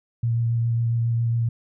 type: tone with vibrato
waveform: sine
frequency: 116.54 Hz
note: A#2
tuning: in tune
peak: -19 dBFS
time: 0.23-1.49 s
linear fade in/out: 5 ms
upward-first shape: sine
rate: 7.3 Hz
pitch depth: 14 cents each way
effects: none